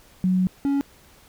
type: tone pair in turn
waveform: sine / triangle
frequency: 184.7 / 279.5 Hz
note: F#3 / C#4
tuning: -3 / +14 cents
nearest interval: perfect fifth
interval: 717 cents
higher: second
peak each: -17 / -17 dBFS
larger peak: neither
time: 0.24-0.47 / 0.65-0.81 s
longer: first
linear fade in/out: 0 ms
effects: pink hiss -53 dBFS RMS until 1.28 s